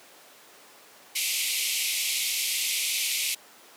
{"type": "band-pass noise", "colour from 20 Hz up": "pink", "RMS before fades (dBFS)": -28, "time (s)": [1.15, 3.35], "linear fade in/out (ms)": 10, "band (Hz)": [2100, 14000], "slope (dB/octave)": 96, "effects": ["pink hiss -51 dBFS RMS until 3.76 s", "high-pass 400 Hz 12 dB/octave"]}